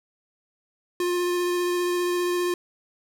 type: tone with vibrato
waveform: square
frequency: 354.1 Hz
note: F4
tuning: 24 cents sharp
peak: -23 dBFS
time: 1-2.54 s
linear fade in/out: 2 ms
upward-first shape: sine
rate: 15 Hz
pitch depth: 11 cents each way
effects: none